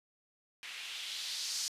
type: noise with low-pass filter sweep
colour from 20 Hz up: violet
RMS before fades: -40 dBFS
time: 0.63-1.68 s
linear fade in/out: 0 ms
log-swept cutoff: 2400 to 5500 Hz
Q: 2.2
effects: resampled to 32000 Hz